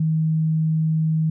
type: tone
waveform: sine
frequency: 158.5 Hz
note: D#3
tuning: 32 cents sharp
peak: -17 dBFS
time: 0-1.3 s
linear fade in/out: 5 ms
effects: none